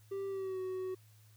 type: tone with pitch glide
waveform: triangle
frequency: 392 to 373 Hz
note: G4 to F#4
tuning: 0 to +14 cents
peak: -34 dBFS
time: 0.11-0.95 s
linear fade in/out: 10 ms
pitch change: -86 cents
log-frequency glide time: 0.28-0.6 s
effects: added 107 Hz sine -59 dBFS peak until 1.36 s + white hiss -68 dBFS RMS until 1.36 s